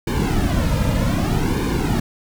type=noise with flanger; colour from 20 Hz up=brown; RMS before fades=-19 dBFS; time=0.07-2 s; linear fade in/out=5 ms; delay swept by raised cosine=1.5 to 2.7 ms; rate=0.64 Hz; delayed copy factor=-0.8; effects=none